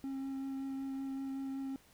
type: tone with vibrato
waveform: triangle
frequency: 269.8 Hz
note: C#4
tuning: 47 cents flat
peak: -35 dBFS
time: 0.04-1.76 s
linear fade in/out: 0 ms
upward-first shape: sine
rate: 5.3 Hz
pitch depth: 11 cents each way
effects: pink hiss -64 dBFS RMS until 1.93 s